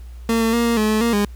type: tone with pitch steps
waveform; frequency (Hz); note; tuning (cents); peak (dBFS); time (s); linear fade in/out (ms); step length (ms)
30% pulse; 228.3 / 226 / 235.1 / 233.5 / 214.4 / 216 / 233.8 / 204.9; A#3 / A3 / A#3 / A#3 / A3 / A3 / A#3 / G#3; -36 / +47 / +15 / +3 / -45 / -32 / +5 / -23; -13; 0.29-1.25; 2; 120
effects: added 60 Hz sine -33 dBFS peak until 1.35 s + pink hiss -54 dBFS RMS until 1.35 s